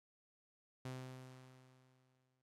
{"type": "tone with exponential decay", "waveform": "sawtooth", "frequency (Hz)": 129, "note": "C3", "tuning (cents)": -24, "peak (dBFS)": -39, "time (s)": [0.85, 2.42], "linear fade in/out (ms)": 5, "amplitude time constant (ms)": 340, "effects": ["low-pass 11000 Hz 12 dB/octave", "AAC 48 kbps"]}